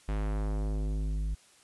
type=tone with low-pass filter sweep; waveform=square; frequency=51.91 Hz; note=G#1; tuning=in tune; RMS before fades=-31 dBFS; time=0.08-1.35 s; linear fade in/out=10 ms; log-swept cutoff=3100 to 120 Hz; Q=0.71; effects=white hiss -60 dBFS RMS until 1.63 s + resampled to 24000 Hz